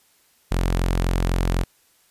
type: tone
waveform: sawtooth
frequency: 43.99 Hz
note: F1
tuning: 13 cents sharp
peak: -15 dBFS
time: 0.51-1.64 s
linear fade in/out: 10 ms
effects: white hiss -60 dBFS RMS until 2.1 s + resampled to 32000 Hz